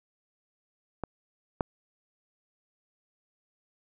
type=clicks; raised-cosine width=1 ms; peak=-18 / -12 dBFS; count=2; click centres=1.037 / 1.608 s; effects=none